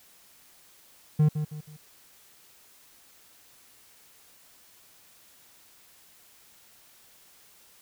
triangle tone with echo, 152 Hz, D#3, 40 cents flat, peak -15 dBFS, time 1.19-1.29 s, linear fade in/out 10 ms, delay 160 ms, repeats 3, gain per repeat -9 dB, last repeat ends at 1.77 s, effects white hiss -57 dBFS RMS until 7.81 s

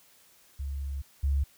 sine tone pair in turn, 69.3 / 69.65 Hz, C#2 / C#2, 0 / +9 cents, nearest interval unison, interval 9 cents, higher second, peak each -31 / -23 dBFS, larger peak second, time 0.59-1.02 / 1.23-1.44 s, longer first, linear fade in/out 10 ms, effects white hiss -60 dBFS RMS until 1.57 s

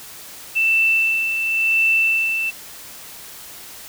sine tone with tremolo, 2664 Hz, E7, 18 cents sharp, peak -13 dBFS, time 0.55-2.51 s, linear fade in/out 20 ms, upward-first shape sine, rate 0.93 Hz, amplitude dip 50%, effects white hiss -38 dBFS RMS until 3.88 s

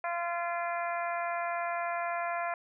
harmonic tone, 343.9 Hz, F4, 27 cents flat, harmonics 2 / 3 / 4 / 5 / 6 / 7, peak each -33 / -37 / -39 / -41 / -43 / -44 dBFS, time 0.04-2.54 s, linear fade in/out 2 ms, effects none

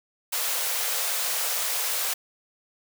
white high-pass noise, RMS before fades -27 dBFS, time 0.32-2.14 s, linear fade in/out 10 ms, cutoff 440 Hz, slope 96 dB/octave, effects none

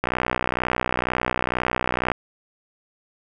click train, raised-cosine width 0.5 ms, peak -6 dBFS, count 130, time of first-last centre 0.04-2.117 s, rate 62.1 Hz, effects none

